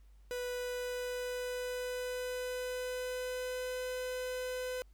45% pulse tone with pitch glide, 493.9 to 505.4 Hz, B4 to B4, 0 to +40 cents, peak -36 dBFS, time 0.31-4.82 s, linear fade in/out 0 ms, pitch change +40 cents, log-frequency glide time 0.44-3.83 s, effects added 50 Hz sine -56 dBFS peak until 4.93 s + pink hiss -75 dBFS RMS until 4.93 s

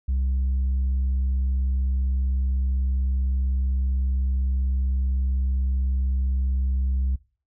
sine tone, 65.41 Hz, C2, in tune, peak -18 dBFS, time 0.08-7.16 s, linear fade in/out 10 ms, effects noise-tail reverb RT60 0.4 s tail -22 dB re dry + tanh soft clip ceiling -19 dBFS

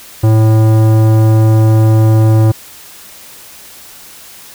sine tone with tanh clipping, 110 Hz, A2, in tune, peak -7 dBFS, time 0.23-2.52 s, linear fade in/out 10 ms, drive 16 dB, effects white hiss -35 dBFS RMS until 4.54 s

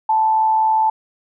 sine tone with amplitude modulation, 877 Hz, A5, 6 cents flat, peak -11 dBFS, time 0.09-0.9 s, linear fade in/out 5 ms, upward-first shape sine, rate 125 Hz, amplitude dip 35%, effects none

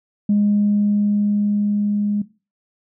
sine tone with level ramp, 206.2 Hz, G#3, 12 cents flat, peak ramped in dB -12 to -17 dBFS, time 0.29-2.22 s, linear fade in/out 5 ms, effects noise-tail reverb RT60 0.3 s tail -17 dB re dry + tanh soft clip ceiling -9 dBFS

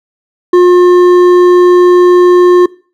triangle tone with hard clipping, 357.3 Hz, F4, 40 cents sharp, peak -3 dBFS, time 0.53-2.66 s, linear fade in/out 5 ms, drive 11 dB, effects noise-tail reverb RT60 0.4 s tail -22 dB re dry

